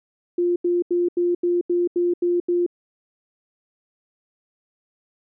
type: tone bursts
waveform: sine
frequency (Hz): 350.4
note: F4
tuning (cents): +6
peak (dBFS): -17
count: 9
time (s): 0.38-2.664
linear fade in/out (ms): 5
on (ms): 180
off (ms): 83
effects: none